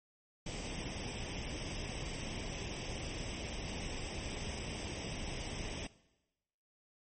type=noise with comb filter; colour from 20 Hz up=pink; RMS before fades=-41 dBFS; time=0.46-5.87 s; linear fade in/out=5 ms; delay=0.36 ms; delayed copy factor=+0.65; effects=noise-tail reverb RT60 1.0 s tail -19 dB re dry + MP3 32 kbps